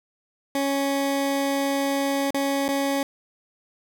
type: tone with dropouts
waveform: 20% pulse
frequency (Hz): 277.2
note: C#4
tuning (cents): 0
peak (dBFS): -17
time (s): 0.55-3.03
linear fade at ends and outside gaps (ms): 2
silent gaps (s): 2.307-2.344 / 2.682-2.688
effects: none